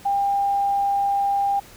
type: tone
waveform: sine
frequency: 799 Hz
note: G5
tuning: 33 cents sharp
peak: -18 dBFS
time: 0.05-1.6 s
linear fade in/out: 10 ms
effects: pink hiss -46 dBFS RMS until 1.76 s